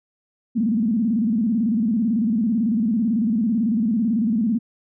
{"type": "tone with vibrato", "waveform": "sine", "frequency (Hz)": 222.5, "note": "A3", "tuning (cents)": 20, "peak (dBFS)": -17, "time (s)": [0.55, 4.59], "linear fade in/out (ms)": 20, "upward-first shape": "square", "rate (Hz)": 18, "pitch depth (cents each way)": 130, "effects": []}